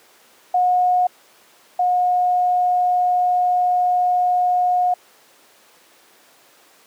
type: tone pair in turn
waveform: sine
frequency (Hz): 724 / 721.4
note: F#5 / F#5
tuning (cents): -38 / -44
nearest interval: unison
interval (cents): 6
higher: first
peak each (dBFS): -13 / -14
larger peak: first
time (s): 0.54-1.07 / 1.79-4.94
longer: second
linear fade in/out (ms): 5
effects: pink hiss -51 dBFS RMS until 6.86 s + high-pass 400 Hz 12 dB/octave